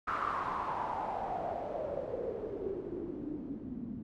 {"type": "noise with low-pass filter sweep", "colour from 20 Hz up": "white", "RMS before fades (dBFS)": -37, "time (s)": [0.07, 4.03], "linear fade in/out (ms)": 10, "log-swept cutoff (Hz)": [1300, 220], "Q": 6.4, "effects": ["MP3 96 kbps"]}